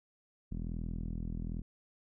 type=tone with low-pass filter; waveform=sawtooth; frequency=41.15 Hz; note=E1; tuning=2 cents flat; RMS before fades=-38 dBFS; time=0.51-1.62 s; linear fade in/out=10 ms; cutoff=220 Hz; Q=2.3; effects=none